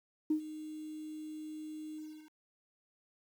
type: tone with ADSR envelope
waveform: sine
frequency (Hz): 308.7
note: D#4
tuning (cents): -14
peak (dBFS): -25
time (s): 0.3-2.32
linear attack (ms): 6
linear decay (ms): 95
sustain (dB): -16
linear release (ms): 340
effects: tanh soft clip ceiling -21 dBFS + 10-bit